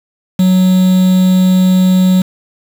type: tone with quantisation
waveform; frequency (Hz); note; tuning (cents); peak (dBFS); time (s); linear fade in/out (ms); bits
triangle; 185; F#3; 0; -4; 0.39-2.22; 5; 4
effects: none